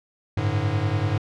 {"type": "chord", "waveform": "square", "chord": "G suspended second", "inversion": "none", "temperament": "equal with one note detuned", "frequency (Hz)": [98, 108.3, 146.83], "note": ["G2", "A2", "D3"], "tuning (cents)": [0, -27, 0], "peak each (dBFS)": [-26, -25, -30], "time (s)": [0.37, 1.18], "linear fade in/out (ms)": 5, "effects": ["low-pass 4000 Hz 12 dB/octave"]}